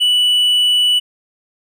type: tone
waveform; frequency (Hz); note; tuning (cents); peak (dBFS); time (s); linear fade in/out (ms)
triangle; 2960; F#7; 0; -9; 0-1; 20
effects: none